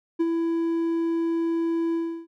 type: tone with ADSR envelope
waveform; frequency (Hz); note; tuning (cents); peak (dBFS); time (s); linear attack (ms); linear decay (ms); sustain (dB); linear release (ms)
triangle; 332.3; E4; +14; -16; 0.19-2.27; 17; 40; -4; 330
effects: none